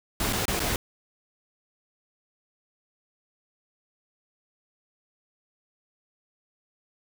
pink noise with dropouts, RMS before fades -27 dBFS, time 0.2-0.76 s, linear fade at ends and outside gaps 2 ms, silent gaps 0.327-0.331 / 0.455-0.48 / 0.595-0.601 s, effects none

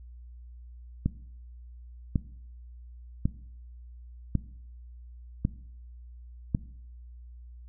click train, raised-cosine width 5 ms, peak -12 dBFS, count 6, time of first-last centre 1.06-6.548 s, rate 0.911 Hz, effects noise-tail reverb RT60 0.7 s tail -19 dB re dry + added 60 Hz sine -44 dBFS peak until 7.68 s

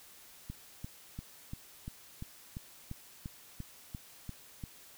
click train, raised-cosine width 5 ms, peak -28 dBFS, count 13, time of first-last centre 0.5-4.638 s, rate 2.9 Hz, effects white hiss -56 dBFS RMS until 4.97 s

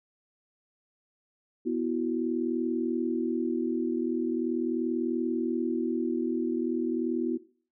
sine chord, B suspended fourth, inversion none, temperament equal, 246.9 / 329.6 / 370 Hz, B3 / E4 / F#4, 0 / 0 / 0 cents, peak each -30 / -30 / -31 dBFS, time 1.65-7.38 s, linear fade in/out 20 ms, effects noise-tail reverb RT60 0.4 s tail -17 dB re dry

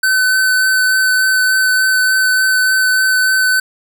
square tone with vibrato, 1519 Hz, F#6, 45 cents sharp, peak -11 dBFS, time 0.03-3.6 s, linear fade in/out 5 ms, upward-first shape sine, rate 3.4 Hz, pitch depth 11 cents each way, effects none

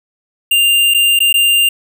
square tone with dropouts, 2794 Hz, F7, in tune, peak -9 dBFS, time 0.51-1.69 s, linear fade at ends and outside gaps 5 ms, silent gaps 0.939-0.945 / 1.191-1.203 / 1.328-1.34 s, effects none

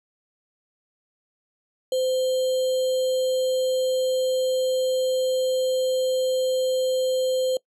sine tone with sample-and-hold, 515 Hz, C5, 28 cents flat, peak -20 dBFS, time 1.92-7.57 s, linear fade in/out 2 ms, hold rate 3675 Hz, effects noise-tail reverb RT60 0.1 s tail -23 dB re dry + low-pass 11000 Hz 12 dB/octave

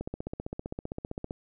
click train, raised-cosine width 2 ms, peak -21 dBFS, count 21, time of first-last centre 0.01-1.309 s, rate 15.4 Hz, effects none

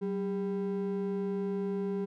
triangle ring-modulated tone, 295.7 Hz, D4, 12 cents sharp, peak -25 dBFS, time 0.01-2.06 s, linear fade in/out 20 ms, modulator 106 Hz, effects none

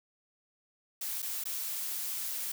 blue noise with dropouts, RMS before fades -36 dBFS, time 1.01-2.52 s, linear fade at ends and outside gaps 5 ms, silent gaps 1.221-1.226 / 1.439-1.454 s, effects none

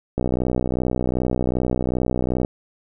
click train, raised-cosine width 2 ms, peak -8 dBFS, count 143, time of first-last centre 0.18-2.448 s, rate 62.6 Hz, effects none

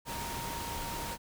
sine tone in noise, 932.3 Hz, A#5, in tune, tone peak -40 dBFS, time 0.05-1.18 s, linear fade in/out 50 ms, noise pink, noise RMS -39 dBFS, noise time 0.05-1.18 s, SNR -4 dB, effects none

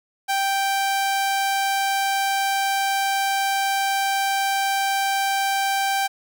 sawtooth tone, 784 Hz, G5, in tune, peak -16 dBFS, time 0.28-6.08 s, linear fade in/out 20 ms, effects none

